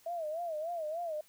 sine tone with vibrato, 651 Hz, E5, 22 cents flat, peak -34 dBFS, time 0.06-1.21 s, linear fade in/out 5 ms, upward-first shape sine, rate 3.4 Hz, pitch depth 130 cents each way, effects white hiss -64 dBFS RMS until 1.28 s

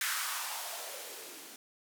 violet noise with band-pass filter sweep, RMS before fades -39 dBFS, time 0.01-1.56 s, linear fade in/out 2 ms, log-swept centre 1600 to 250 Hz, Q 3, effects none

